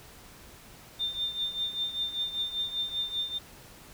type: tone with tremolo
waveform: sine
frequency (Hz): 3604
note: A7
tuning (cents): +41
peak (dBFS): -26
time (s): 0.99-3.39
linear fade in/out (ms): 20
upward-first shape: triangle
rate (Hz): 5.1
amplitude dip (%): 80
effects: pink hiss -51 dBFS RMS until 3.93 s